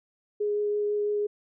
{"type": "tone with vibrato", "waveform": "sine", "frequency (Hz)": 415.3, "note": "G#4", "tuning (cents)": 0, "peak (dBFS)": -24, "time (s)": [0.4, 1.27], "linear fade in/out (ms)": 10, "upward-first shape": "triangle", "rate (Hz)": 6, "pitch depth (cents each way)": 9, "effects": []}